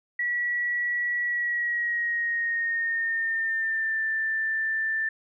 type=tone with pitch glide; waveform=sine; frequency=1935 to 1774.4 Hz; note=B6 to A6; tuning=-36 to +14 cents; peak=-24 dBFS; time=0.19-5.09 s; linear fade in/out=5 ms; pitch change=-150 cents; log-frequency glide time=1.24-4.02 s; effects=none